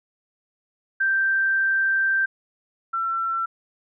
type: tone pair in turn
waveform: sine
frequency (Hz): 1568 / 1347.6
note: G6 / E6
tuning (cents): 0 / +38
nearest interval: minor third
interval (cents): 262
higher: first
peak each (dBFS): -18 / -22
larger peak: first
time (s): 1-2.26 / 2.93-3.46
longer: first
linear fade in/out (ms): 10
effects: none